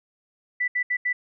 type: tone bursts at uneven times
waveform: sine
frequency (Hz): 1978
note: B6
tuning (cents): +2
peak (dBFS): -21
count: 4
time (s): 0.6-0.68 / 0.75-0.83 / 0.9-0.97 / 1.05-1.13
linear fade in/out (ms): 10
effects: none